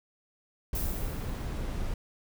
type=noise; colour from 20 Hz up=brown; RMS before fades=-33 dBFS; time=0.73-1.94 s; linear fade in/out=2 ms
type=noise with exponential decay; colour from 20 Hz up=violet; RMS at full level=-34 dBFS; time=0.75-1.77 s; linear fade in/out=2 ms; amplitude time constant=220 ms
effects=none